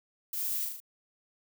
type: noise with echo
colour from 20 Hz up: violet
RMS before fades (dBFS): -35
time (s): 0.33-0.65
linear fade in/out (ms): 2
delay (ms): 38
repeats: 4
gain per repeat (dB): -3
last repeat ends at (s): 0.802
effects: none